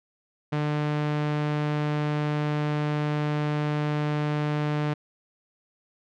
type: tone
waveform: sawtooth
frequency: 149.3 Hz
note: D3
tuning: 29 cents sharp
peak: -20 dBFS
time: 0.52-4.94 s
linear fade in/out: 10 ms
effects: low-pass 3000 Hz 12 dB/octave